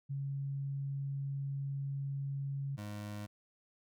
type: tone pair in turn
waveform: sine / 25% pulse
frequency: 138.59 / 104.08 Hz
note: C#3 / G#2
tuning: 0 / +4 cents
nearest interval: perfect fourth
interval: 496 cents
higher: first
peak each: -35 / -37 dBFS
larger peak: first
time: 0.09-2.77 / 2.77-3.27 s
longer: first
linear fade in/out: 20 ms
effects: none